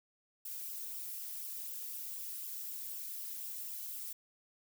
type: noise with flanger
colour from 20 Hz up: violet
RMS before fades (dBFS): -43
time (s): 0.45-4.13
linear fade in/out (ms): 5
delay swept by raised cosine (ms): 0.46 to 1.86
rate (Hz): 4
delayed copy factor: -0.55
effects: none